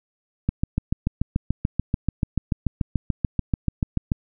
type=click train; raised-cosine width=5 ms; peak=-8 dBFS; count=26; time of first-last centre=0.49-4.118 s; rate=6.89 Hz; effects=none